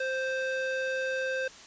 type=tone with band-pass filter; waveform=square; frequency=523.3 Hz; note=C5; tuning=in tune; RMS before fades=-31 dBFS; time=0-1.48 s; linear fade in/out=5 ms; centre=1400 Hz; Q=1; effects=white hiss -49 dBFS RMS until 1.66 s + resampled to 16000 Hz